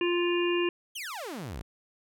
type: harmonic tone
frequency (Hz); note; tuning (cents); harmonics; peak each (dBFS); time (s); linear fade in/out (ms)
349.2; F4; 0; 1 / 3 / 5 / 7 / 8; -25 / -36 / -39 / -36 / -34; 0.01-0.69; 2
type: exponential sweep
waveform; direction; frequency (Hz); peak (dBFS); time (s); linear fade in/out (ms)
sawtooth; down; 3359 to 46.25; -32; 0.95-1.62; 10
effects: none